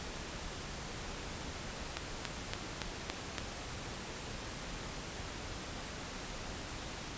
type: click train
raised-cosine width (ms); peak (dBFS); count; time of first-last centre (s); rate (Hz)
0.2; -17; 6; 1.97-3.382; 3.54
effects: pink hiss -43 dBFS RMS until 7.17 s + resampled to 16000 Hz